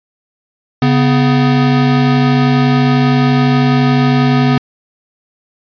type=tone pair together; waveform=square; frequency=139.41 / 249.7 Hz; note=C#3 / B3; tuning=+10 / +19 cents; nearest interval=minor seventh; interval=1009 cents; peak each=-12 dBFS; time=0.82-4.58 s; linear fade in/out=2 ms; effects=resampled to 11025 Hz